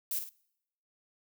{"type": "noise with echo", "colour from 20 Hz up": "violet", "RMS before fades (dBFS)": -33, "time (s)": [0.11, 0.19], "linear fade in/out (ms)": 2, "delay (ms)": 51, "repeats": 2, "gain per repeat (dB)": -7, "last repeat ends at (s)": 0.292, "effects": ["noise-tail reverb RT60 0.8 s tail -25 dB re dry"]}